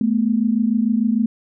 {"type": "tone pair together", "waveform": "sine", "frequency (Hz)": [216.7, 243.4], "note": ["A3", "B3"], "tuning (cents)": [-26, -25], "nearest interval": "major second", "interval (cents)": 201, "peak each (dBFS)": [-17, -19], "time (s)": [0.01, 1.26], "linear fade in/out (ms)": 2, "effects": []}